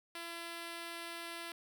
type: tone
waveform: 5% pulse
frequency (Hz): 337.9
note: E4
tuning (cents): +43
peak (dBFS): -31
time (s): 0.15-1.52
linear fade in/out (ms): 2
effects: none